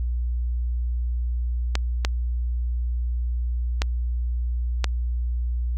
clicks, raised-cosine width 0.2 ms, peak -6 dBFS, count 4, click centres 1.754 / 2.049 / 3.819 / 4.843 s, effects added 60 Hz sine -22 dBFS peak until 5.77 s

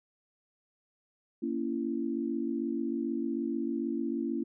sine chord, A# diminished, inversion none, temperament just, 233.1 / 279.7 / 335.6 Hz, A#3 / C#4 / E4, 0 / +16 / +31 cents, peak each -34 dBFS, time 1.42-4.44 s, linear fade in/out 10 ms, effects none

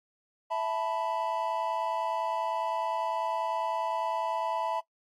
triangle chord, E suspended fourth, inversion none, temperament just, 659.3 / 879 / 988.9 Hz, E5 / A5 / B5, 0 / -2 / +2 cents, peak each -31 dBFS, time 0.5-4.81 s, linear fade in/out 20 ms, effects noise-tail reverb RT60 0.1 s tail -20 dB re dry + AAC 48 kbps

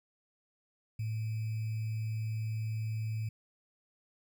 sine tone with sample-and-hold, 110 Hz, A2, in tune, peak -32 dBFS, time 0.99-3.29 s, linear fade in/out 5 ms, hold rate 2450 Hz, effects none

